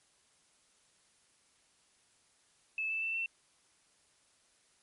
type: tone with pitch steps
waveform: sine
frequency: 2615 / 2641 / 2667 / 2693 Hz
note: E7 / E7 / E7 / E7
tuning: -15 / +3 / +20 / +36 cents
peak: -32 dBFS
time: 2.78-3.26 s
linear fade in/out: 2 ms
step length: 120 ms
effects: white hiss -69 dBFS RMS until 4.82 s + MP3 48 kbps